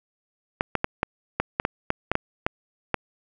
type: clicks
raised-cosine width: 0.5 ms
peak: -6 dBFS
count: 12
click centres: 0.609 / 0.753 / 0.844 / 1.031 / 1.4 / 1.599 / 1.651 / 1.904 / 2.116 / 2.154 / 2.465 / 2.943 s
effects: none